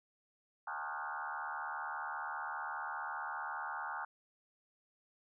sine tone with frequency modulation, 1154 Hz, D6, 31 cents flat, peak -38 dBFS, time 0.67-4.05 s, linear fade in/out 5 ms, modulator 74.9 Hz, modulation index 5.1, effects none

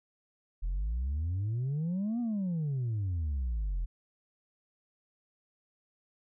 sine exponential two-way sweep, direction up then down, 40.17 to 244.8 to 40.17 Hz, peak -27 dBFS, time 0.62-3.86 s, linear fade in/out 20 ms, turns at 2.2 s, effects tanh soft clip ceiling -28 dBFS

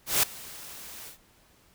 white noise with ADSR envelope, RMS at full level -21 dBFS, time 0.06-1.18 s, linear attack 170 ms, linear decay 6 ms, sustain -22 dB, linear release 110 ms, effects pink hiss -61 dBFS RMS until 1.74 s

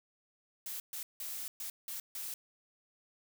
blue noise bursts at uneven times, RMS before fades -41 dBFS, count 6, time 0.66-0.8 / 0.93-1.03 / 1.2-1.48 / 1.6-1.7 / 1.88-2 / 2.15-2.34 s, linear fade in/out 2 ms, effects none

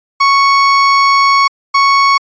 35% pulse tone bursts at uneven times, 1108.7 Hz, C#6, in tune, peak -5 dBFS, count 2, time 0.2-1.48 / 1.74-2.18 s, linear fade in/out 10 ms, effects resampled to 16000 Hz

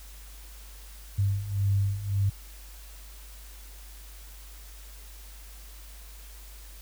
sine beating tone pair, 98 / 99.8 Hz, G2 / G2, 0 / +32 cents, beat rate 1.8 Hz, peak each -29 / -25 dBFS, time 1.18-2.3 s, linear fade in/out 10 ms, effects added 50 Hz sine -44 dBFS peak until 6.81 s + white hiss -51 dBFS RMS until 6.81 s

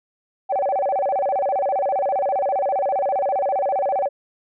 sine tone with vibrato, 660 Hz, E5, 2 cents sharp, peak -17 dBFS, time 0.49-4.09 s, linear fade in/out 20 ms, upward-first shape square, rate 15 Hz, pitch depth 270 cents each way, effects tanh soft clip ceiling -14 dBFS

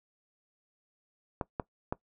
clicks, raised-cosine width 1 ms, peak -17 dBFS, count 3, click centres 1.412 / 1.598 / 1.925 s, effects noise-tail reverb RT60 0.1 s tail -20 dB re dry

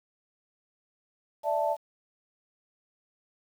sine chord, D suspended second, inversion none, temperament just, 587.3 / 660.7 / 881 Hz, D5 / E5 / A5, 0 / +4 / +2 cents, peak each -29 dBFS, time 1.43-1.77 s, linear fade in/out 50 ms, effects 9-bit

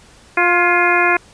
harmonic tone with a mistuned harmonic, 352 Hz, F4, 14 cents sharp, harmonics 1 / 2 / 3 / 4 / 5 / 6 / 7, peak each -19 / -19 / -19 / -19 / -19 / -19 / -19 dBFS, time 0.37-1.17 s, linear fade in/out 5 ms, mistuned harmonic 5, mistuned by -48 cents, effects pink hiss -46 dBFS RMS until 1.33 s + resampled to 22050 Hz

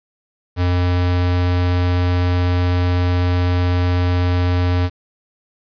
square tone, 89.2 Hz, F2, 37 cents sharp, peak -15 dBFS, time 0.56-4.9 s, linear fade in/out 50 ms, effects resampled to 11025 Hz + 7-bit

